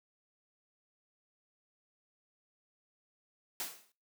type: noise with exponential decay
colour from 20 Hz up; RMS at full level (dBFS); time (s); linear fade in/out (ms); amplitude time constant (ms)
white; -35; 3.6-3.92; 2; 68
effects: noise-tail reverb RT60 0.3 s tail -19 dB re dry + high-pass 200 Hz 12 dB/octave